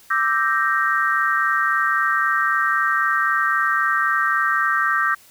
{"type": "chord", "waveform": "sine", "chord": "E half-diminished seventh", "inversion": "third", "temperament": "equal", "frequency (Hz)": [1174.7, 1318.5, 1568, 1864.7], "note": ["D6", "E6", "G6", "Bb6"], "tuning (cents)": [0, 0, 0, 0], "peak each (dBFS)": [-22, -23, -21, -23], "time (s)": [0.1, 5.15], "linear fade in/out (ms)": 10, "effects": ["white hiss -50 dBFS RMS until 5.3 s"]}